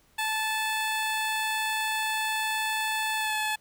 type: tone with pitch glide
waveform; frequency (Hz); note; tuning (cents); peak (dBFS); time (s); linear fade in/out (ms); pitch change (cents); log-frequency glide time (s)
15% pulse; 873 to 860.5; A5 to A5; -14 to -39; -20; 0.18-3.56; 10; -25; 3.17-3.34
effects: pink hiss -63 dBFS RMS until 3.6 s